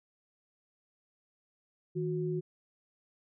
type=tone pair together; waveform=sine; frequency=158.6 / 364.6 Hz; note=D#3 / F#4; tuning=+33 / -25 cents; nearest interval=octave + major second; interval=1442 cents; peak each=-33 / -33 dBFS; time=1.95-2.41 s; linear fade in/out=20 ms; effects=none